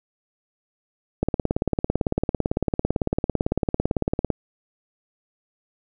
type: click train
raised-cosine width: 2 ms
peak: -7 dBFS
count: 56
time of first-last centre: 1.23-4.303 s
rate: 17.9 Hz
effects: none